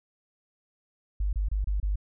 sine tone bursts, 50 Hz, G1, 35 cents sharp, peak -24 dBFS, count 5, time 1.2-1.958 s, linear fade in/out 5 ms, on 130 ms, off 27 ms, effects none

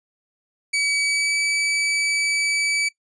sawtooth tone with pitch glide, 2280 to 2297 Hz, C#7 to D7, +48 to -39 cents, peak -16 dBFS, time 0.73-2.89 s, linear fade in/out 10 ms, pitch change +13 cents, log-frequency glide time 1.05-1.35 s, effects noise-tail reverb RT60 0.1 s tail -18 dB re dry + resampled to 22050 Hz

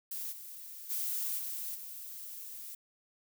violet noise with level steps, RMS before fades -39 / -47 / -35 / -39 / -45 dBFS, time 0.11-2.75 s, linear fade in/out 5 ms, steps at 0.31 / 0.89 / 1.37 / 1.74 s, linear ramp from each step 20 ms, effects none

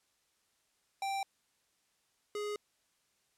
square tone pair in turn, 784 / 416 Hz, G5 / G#4, 0 / +3 cents, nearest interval major seventh, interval 1097 cents, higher first, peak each -34 / -36 dBFS, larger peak first, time 1.02-1.23 / 2.35-2.56 s, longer neither, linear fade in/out 2 ms, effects white hiss -75 dBFS RMS until 3.37 s + low-pass 10000 Hz 12 dB/octave

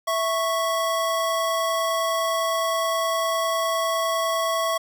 square tone pair together, 658 / 1106.6 Hz, E5 / C#6, -3 / -3 cents, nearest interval major sixth, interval 900 cents, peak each -25 dBFS, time 0.07-4.78 s, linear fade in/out 10 ms, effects none

